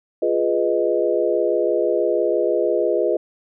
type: chord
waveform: sine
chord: F half-diminished seventh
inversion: none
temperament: equal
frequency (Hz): 349.2 / 415.3 / 493.9 / 622.3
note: F4 / Ab4 / Cb5 / Eb5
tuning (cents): 0 / 0 / 0 / 0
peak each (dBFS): -22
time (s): 0.22-3.17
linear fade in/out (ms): 5
effects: none